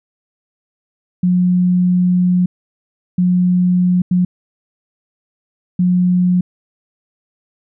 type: tone bursts at uneven times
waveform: sine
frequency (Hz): 180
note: F#3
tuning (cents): -47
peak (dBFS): -10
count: 4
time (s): 1.23-2.46 / 3.18-4.02 / 4.11-4.25 / 5.79-6.41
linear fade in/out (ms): 5
effects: none